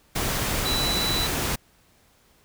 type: tone in noise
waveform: sine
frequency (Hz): 3960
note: B7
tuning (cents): +4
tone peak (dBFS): -25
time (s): 0.65-1.27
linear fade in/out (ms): 10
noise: pink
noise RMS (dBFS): -26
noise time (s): 0.15-1.56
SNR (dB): -2
effects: pink hiss -60 dBFS RMS until 2.44 s